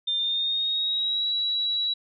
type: tone with pitch glide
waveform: sine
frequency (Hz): 3600 to 3903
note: A7 to B7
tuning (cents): +39 to -21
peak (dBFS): -23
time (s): 0.07-1.94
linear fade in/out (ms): 10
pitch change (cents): +140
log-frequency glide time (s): 0.17-1.29
effects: none